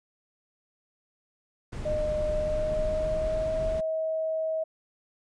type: noise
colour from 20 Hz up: brown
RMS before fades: -33 dBFS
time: 1.72-3.81 s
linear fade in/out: 10 ms
type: tone with pitch glide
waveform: sine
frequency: 610 to 638.1 Hz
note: D#5 to D#5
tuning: -34 to +44 cents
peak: -26 dBFS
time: 1.85-4.64 s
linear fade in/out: 10 ms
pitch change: +78 cents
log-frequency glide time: 2.32-3.65 s
effects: resampled to 22050 Hz